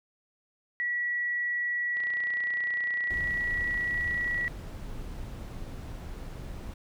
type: tone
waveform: sine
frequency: 1936 Hz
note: B6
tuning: 35 cents flat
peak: -27 dBFS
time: 0.8-4.48 s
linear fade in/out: 0 ms
type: click train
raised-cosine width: 0.3 ms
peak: -30 dBFS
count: 76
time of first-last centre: 1.97-4.478 s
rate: 29.9 Hz
type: noise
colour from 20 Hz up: brown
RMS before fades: -39 dBFS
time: 3.1-6.74 s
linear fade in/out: 5 ms
effects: none